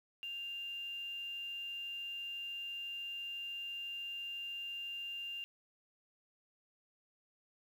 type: tone with quantisation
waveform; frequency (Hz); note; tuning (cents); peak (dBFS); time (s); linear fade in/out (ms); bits
sine; 2794; F7; 0; -40; 0.23-5.44; 0; 10
effects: none